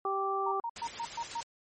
harmonic tone, 390.4 Hz, G4, 7 cents flat, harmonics 1 / 2 / 3, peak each -34 / -34 / -32 dBFS, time 0.05-0.6 s, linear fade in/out 2 ms
sine tone bursts, 931 Hz, A#5, 2 cents flat, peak -32 dBFS, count 6, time 0.46-1.408 s, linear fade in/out 5 ms, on 58 ms, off 120 ms
white noise with tremolo, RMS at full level -40 dBFS, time 0.76-1.43 s, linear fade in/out 2 ms, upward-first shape sine, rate 11 Hz, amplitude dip 40%
effects MP3 32 kbps

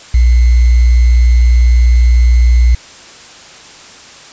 sine tone with sample-and-hold, 60 Hz, B1, 49 cents flat, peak -4 dBFS, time 0.14-2.75 s, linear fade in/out 5 ms, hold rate 2100 Hz, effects white hiss -35 dBFS RMS until 4.32 s + resampled to 16000 Hz

